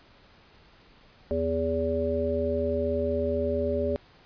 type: harmonic tone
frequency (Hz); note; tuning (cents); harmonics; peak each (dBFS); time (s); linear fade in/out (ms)
82.1; E2; -6; 1 / 3 / 5 / 7; -32 / -32 / -29 / -28; 1.31-3.96; 0
effects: pink hiss -56 dBFS RMS until 4.25 s + resampled to 11025 Hz